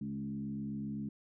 sine tone with frequency modulation, 211.2 Hz, G#3, 29 cents sharp, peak -36 dBFS, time 0.01-1.09 s, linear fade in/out 5 ms, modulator 67.8 Hz, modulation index 0.91, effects none

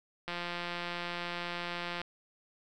click train, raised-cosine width 0.3 ms, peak -21 dBFS, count 303, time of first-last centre 0.28-2.016 s, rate 174 Hz, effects none

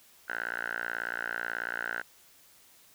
5% pulse tone with band-pass filter, 58.27 Hz, A#1, in tune, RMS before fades -35 dBFS, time 0.28-2.02 s, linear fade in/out 10 ms, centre 1500 Hz, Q 8.7, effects white hiss -59 dBFS RMS until 2.94 s

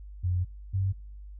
sine tone pair in turn, 89.9 / 96.26 Hz, F#2 / G2, -49 / -31 cents, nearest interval minor second, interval 118 cents, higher second, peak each -24 dBFS, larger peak neither, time 0.23-0.45 / 0.73-0.93 s, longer first, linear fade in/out 20 ms, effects noise-tail reverb RT60 0.6 s tail -26 dB re dry + added 50 Hz sine -41 dBFS peak until 1.39 s

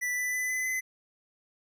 square tone with pitch steps, 1975.5 / 1989.2 / 2003 / 2017 / 2031 Hz, B6 / B6 / B6 / B6 / B6, 0 / +12 / +24 / +36 / +48 cents, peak -29 dBFS, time 0.01-0.81 s, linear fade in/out 20 ms, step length 160 ms, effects none

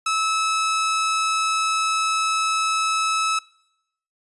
sawtooth tone, 1300 Hz, E6, 24 cents flat, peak -16 dBFS, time 0.06-3.39 s, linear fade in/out 5 ms, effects noise-tail reverb RT60 0.8 s tail -23 dB re dry + resampled to 24000 Hz

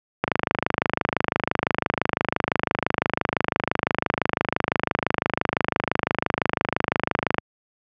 click train, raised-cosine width 0.5 ms, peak -3 dBFS, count 186, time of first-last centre 0.24-7.383 s, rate 25.9 Hz, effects high-pass 100 Hz 12 dB/octave

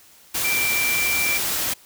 sine tone in noise, 2349 Hz, D7, in tune, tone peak -21 dBFS, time 0.44-1.38 s, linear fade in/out 10 ms, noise white, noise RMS -24 dBFS, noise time 0.34-1.74 s, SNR 0 dB, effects white hiss -51 dBFS RMS until 1.85 s

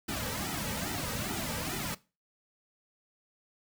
pink noise with flanger, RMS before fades -35 dBFS, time 0.08-1.95 s, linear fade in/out 10 ms, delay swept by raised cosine 1.8 to 2.9 ms, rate 2.4 Hz, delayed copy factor -1, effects noise-tail reverb RT60 0.3 s tail -20 dB re dry

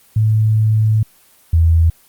sine tone pair in turn, 109 / 82.37 Hz, A2 / E2, -16 / -1 cents, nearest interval perfect fourth, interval 485 cents, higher first, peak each -10 / -8 dBFS, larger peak second, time 0.16-1.03 / 1.53-1.9 s, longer first, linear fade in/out 5 ms, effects white hiss -50 dBFS RMS until 2.08 s + Opus 24 kbps

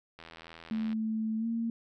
click train, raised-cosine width 0.3 ms, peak -31 dBFS, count 62, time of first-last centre 0.19-0.929 s, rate 82.5 Hz
sine tone with pitch glide, 220 to 229.6 Hz, A3 to A#3, 0 to -26 cents, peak -29 dBFS, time 0.71-1.7 s, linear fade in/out 2 ms, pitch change +74 cents, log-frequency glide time 1.38-1.46 s
effects none

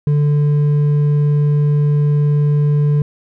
sine tone with hard clipping, 146.83 Hz, D3, in tune, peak -12 dBFS, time 0.07-3.02 s, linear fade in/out 2 ms, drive 4 dB, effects none

